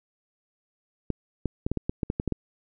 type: clicks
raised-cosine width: 3 ms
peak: -13 dBFS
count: 11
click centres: 1.103 / 1.457 / 1.665 / 1.716 / 1.773 / 1.895 / 2.032 / 2.101 / 2.199 / 2.277 / 2.323 s
effects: none